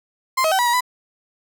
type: tone with pitch steps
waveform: 35% pulse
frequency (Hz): 1046 / 636 / 765 / 971 / 956 / 995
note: C6 / D#5 / G5 / B5 / A#5 / B5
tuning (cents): -1 / +38 / -42 / -30 / +43 / +13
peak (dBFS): -14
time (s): 0.37-0.808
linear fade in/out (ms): 10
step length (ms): 73
effects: none